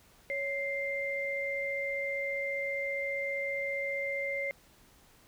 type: tone pair together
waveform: sine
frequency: 555 / 2095 Hz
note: C#5 / C7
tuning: +2 / +2 cents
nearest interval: octave + major seventh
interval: 2300 cents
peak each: -35 / -33 dBFS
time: 0.3-4.51 s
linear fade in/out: 0 ms
effects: pink hiss -61 dBFS RMS until 5.27 s